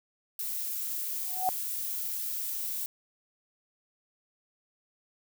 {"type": "noise", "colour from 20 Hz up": "violet", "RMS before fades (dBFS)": -34, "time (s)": [0.39, 2.86], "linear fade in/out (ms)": 2}
{"type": "tone with exponential growth", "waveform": "sine", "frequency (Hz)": 744, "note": "F#5", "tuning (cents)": 9, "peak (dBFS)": -21, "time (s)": [1.25, 1.49], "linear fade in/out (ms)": 0, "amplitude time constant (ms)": 51}
{"effects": []}